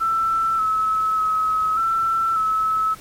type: tone with pitch steps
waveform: sine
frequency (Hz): 1332 / 1295 / 1282 / 1337 / 1298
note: E6 / E6 / E6 / E6 / E6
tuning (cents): +18 / -31 / -49 / +24 / -27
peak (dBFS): -17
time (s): 0-2.95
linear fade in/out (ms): 20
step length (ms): 590
effects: pink hiss -43 dBFS RMS until 3 s + MP3 64 kbps